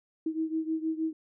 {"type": "beating tone pair", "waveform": "sine", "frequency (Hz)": [317.8, 324.2], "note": ["D#4", "E4"], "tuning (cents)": [37, -29], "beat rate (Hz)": 6.4, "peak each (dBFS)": [-30, -33], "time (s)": [0.26, 1.13], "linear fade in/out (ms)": 5, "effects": []}